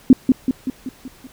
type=tone with echo; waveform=sine; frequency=258.8 Hz; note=C4; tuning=19 cents flat; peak=-3 dBFS; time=0.1-0.13 s; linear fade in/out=2 ms; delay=190 ms; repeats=6; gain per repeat=-5 dB; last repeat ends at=1.27 s; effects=pink hiss -48 dBFS RMS until 1.32 s